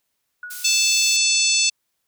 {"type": "tone with exponential decay", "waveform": "sine", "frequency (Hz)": 1460, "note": "F#6", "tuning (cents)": -24, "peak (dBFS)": -29, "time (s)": [0.43, 0.94], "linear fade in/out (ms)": 2, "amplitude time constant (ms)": 110}
{"type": "high-pass noise", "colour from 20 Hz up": "pink", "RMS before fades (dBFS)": -34, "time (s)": [0.5, 1.17], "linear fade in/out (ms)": 10, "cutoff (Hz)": 6300, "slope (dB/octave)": 12}
{"type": "harmonic tone", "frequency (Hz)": 879, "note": "A5", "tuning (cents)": -2, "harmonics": [3, 4, 5, 6, 7, 8, 9], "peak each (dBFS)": [-22, -25, -22, -26, -22, -28, -24], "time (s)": [0.64, 1.7], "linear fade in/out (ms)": 10}
{"effects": ["white hiss -74 dBFS RMS until 2.07 s"]}